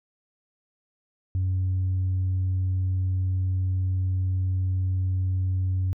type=tone; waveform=sine; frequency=93 Hz; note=F#2; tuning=9 cents sharp; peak=-20 dBFS; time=1.35-5.93 s; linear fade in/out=0 ms; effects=tanh soft clip ceiling -20 dBFS